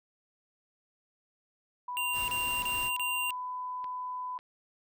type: tone with pitch glide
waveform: sine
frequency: 987.8 to 1001.6 Hz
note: B5 to B5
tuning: 0 to +24 cents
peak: -34 dBFS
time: 1.88-4.38 s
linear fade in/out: 5 ms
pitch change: +24 cents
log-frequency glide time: 2.51-3.51 s
type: tone bursts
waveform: square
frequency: 2783 Hz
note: F7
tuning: 7 cents flat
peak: -31 dBFS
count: 4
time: 1.97-3.306 s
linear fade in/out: 0 ms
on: 310 ms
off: 32 ms
type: noise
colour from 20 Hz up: pink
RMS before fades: -44 dBFS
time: 2.12-2.91 s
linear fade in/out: 50 ms
type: click train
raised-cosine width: 0.3 ms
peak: -33 dBFS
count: 4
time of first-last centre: 2.75-4.389 s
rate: 1.83 Hz
effects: none